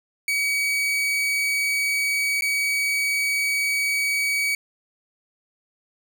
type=tone with dropouts; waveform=40% pulse; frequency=2266 Hz; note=C#7; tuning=37 cents sharp; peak=-20 dBFS; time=0.28-4.55 s; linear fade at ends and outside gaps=2 ms; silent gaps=2.41-2.421 s; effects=none